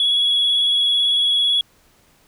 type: tone with vibrato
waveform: sine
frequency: 3361 Hz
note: G#7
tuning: 20 cents sharp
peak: -13 dBFS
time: 0-1.61 s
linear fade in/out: 2 ms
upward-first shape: sine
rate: 18 Hz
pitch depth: 20 cents each way
effects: tanh soft clip ceiling -11 dBFS + pink hiss -56 dBFS RMS until 2.27 s